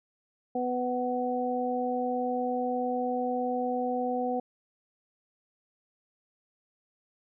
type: harmonic tone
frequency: 248.8 Hz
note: B3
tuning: 13 cents sharp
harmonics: 1 / 2 / 3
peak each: -32 / -31 / -31 dBFS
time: 0.55-4.4 s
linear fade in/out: 5 ms
effects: none

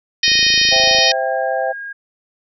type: harmonic tone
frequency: 620 Hz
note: D#5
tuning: 6 cents flat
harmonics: 3 / 4 / 5 / 6 / 7 / 8 / 9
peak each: -19 / -19 / -19 / -19 / -19 / -19 / -19 dBFS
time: 0.23-1.12 s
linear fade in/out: 5 ms
type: click train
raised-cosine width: 2 ms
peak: -18 dBFS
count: 20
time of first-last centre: 0.28-0.986 s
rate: 26.9 Hz
type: chord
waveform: sine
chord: C major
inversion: none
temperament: equal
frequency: 523.3 / 659.3 / 784 Hz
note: C5 / E5 / G5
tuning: 0 / 0 / 0 cents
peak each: -21 dBFS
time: 0.71-1.73 s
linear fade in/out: 20 ms
type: tone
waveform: sine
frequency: 1628 Hz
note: G#6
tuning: 35 cents flat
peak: -26 dBFS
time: 1.11-1.93 s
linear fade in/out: 10 ms
effects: none

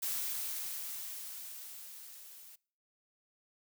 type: noise with level ramp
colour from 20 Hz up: blue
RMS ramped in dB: -35 to -54 dBFS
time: 0.02-2.56 s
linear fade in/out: 10 ms
effects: noise-tail reverb RT60 0.5 s tail -25 dB re dry

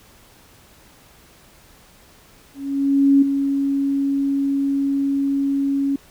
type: tone with ADSR envelope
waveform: sine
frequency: 277.2 Hz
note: C#4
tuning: in tune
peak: -9 dBFS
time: 2.54-5.96 s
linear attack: 680 ms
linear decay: 8 ms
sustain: -8 dB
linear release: 4 ms
effects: pink hiss -50 dBFS RMS until 6.1 s

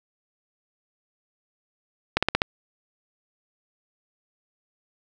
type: slowing click train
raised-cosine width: 0.3 ms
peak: -3 dBFS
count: 5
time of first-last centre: 2.17-2.419 s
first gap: 56 ms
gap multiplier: 1.07
effects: none

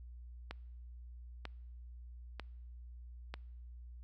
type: click train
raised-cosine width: 0.3 ms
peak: -26 dBFS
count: 4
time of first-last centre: 0.51-3.34 s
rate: 1.06 Hz
effects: noise-tail reverb RT60 1.0 s tail -26 dB re dry + added 60 Hz sine -48 dBFS peak until 4.03 s

